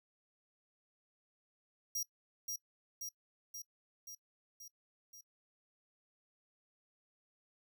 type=tone with echo; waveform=sawtooth; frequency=5700 Hz; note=F8; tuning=34 cents sharp; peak=-33 dBFS; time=1.95-2.03 s; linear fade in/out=5 ms; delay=530 ms; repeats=6; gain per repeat=-3 dB; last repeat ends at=5.21 s; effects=noise-tail reverb RT60 0.1 s tail -21 dB re dry